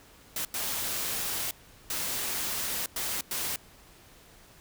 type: noise bursts at uneven times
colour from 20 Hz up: white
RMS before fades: -32 dBFS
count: 5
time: 0.36-0.45 / 0.54-1.51 / 1.9-2.86 / 2.96-3.21 / 3.31-3.56 s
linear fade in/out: 2 ms
effects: pink hiss -55 dBFS RMS until 4.6 s